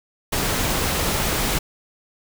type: noise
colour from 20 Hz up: pink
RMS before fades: -22 dBFS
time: 0.32-1.59 s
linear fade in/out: 10 ms
effects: none